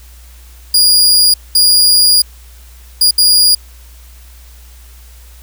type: tone bursts at uneven times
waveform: sawtooth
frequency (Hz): 4856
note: D#8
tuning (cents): -43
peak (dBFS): -3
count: 4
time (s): 0.74-1.34 / 1.55-2.22 / 3.01-3.11 / 3.18-3.55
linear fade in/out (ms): 5
effects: added 60 Hz sine -35 dBFS peak until 5.42 s + white hiss -44 dBFS RMS until 5.42 s